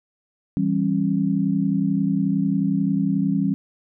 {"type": "chord", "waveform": "sine", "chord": "C# diminished", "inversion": "first", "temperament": "equal with one note detuned", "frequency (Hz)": [164.81, 196, 272.6], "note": ["E3", "G3", "C#4"], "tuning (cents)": [0, 0, -29], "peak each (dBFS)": [-24, -21, -23], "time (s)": [0.57, 3.54], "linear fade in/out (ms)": 0, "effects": []}